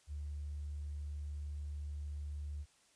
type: tone with tanh clipping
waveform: triangle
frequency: 73.42 Hz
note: D2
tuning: in tune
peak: -39 dBFS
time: 0.07-2.66 s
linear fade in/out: 50 ms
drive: 2 dB
effects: white hiss -69 dBFS RMS until 2.95 s + resampled to 22050 Hz